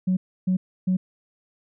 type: tone bursts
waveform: sine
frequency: 185 Hz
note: F#3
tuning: in tune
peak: -17 dBFS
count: 3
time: 0.07-0.97 s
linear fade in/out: 10 ms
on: 100 ms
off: 300 ms
effects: tanh soft clip ceiling -15 dBFS